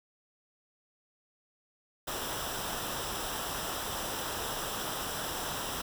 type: noise with comb filter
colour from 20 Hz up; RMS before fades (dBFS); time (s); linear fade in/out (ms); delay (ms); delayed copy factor
pink; -36; 2.07-5.82; 10; 0.45; -0.6
effects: none